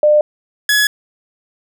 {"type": "tone pair in turn", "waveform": ["sine", "sawtooth"], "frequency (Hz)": [600, 1690.7], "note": ["D5", "G#6"], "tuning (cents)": [37, 30], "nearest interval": "octave + tritone", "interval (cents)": 1793, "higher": "second", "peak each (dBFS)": -7, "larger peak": "neither", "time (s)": [[0.03, 0.21], [0.69, 0.87]], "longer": "neither", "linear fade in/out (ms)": 2, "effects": []}